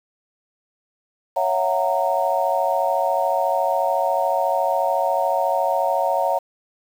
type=chord; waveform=sine; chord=F# dominant seventh; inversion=second; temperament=just; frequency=555 / 666 / 740 / 925 Hz; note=C#5 / E5 / F#5 / A#5; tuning=+2 / +18 / 0 / -14 cents; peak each=-23 dBFS; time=1.36-6.39 s; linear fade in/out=10 ms; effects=7-bit